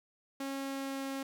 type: tone with pitch glide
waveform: sawtooth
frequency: 273.1 to 271.2 Hz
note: C#4 to C#4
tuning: -26 to -38 cents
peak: -32 dBFS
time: 0.4-1.23 s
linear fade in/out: 5 ms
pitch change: -12 cents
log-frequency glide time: 0.54-1.07 s
effects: none